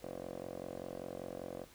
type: tone with band-pass filter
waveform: 10% pulse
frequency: 45.12 Hz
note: F#1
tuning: 43 cents flat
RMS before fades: -45 dBFS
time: 0.02-1.65 s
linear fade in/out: 20 ms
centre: 490 Hz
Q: 8
effects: pink hiss -60 dBFS RMS until 1.74 s